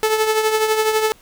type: tone with tremolo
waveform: sawtooth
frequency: 435.5 Hz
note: A4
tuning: 18 cents flat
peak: -9 dBFS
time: 0.03-1.12 s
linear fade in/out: 0 ms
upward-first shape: triangle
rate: 12 Hz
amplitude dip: 60%
effects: pink hiss -50 dBFS RMS until 1.21 s